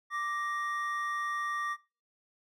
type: tone pair together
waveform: triangle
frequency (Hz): 1174.7 / 1870.7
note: D6 / A#6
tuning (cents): 0 / +6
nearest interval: minor sixth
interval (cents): 806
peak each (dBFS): -31 / -35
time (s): 0.1-1.77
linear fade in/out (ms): 50
effects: noise-tail reverb RT60 0.3 s tail -18 dB re dry